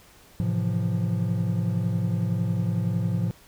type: chord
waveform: triangle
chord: F major seventh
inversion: first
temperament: just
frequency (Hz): 109.13 / 130.96 / 163.7 / 174.61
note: A2 / C3 / E3 / F3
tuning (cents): -14 / +2 / -12 / 0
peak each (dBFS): -24 / -29 / -30 / -25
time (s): 0.4-3.31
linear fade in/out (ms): 0
effects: pink hiss -53 dBFS RMS until 3.47 s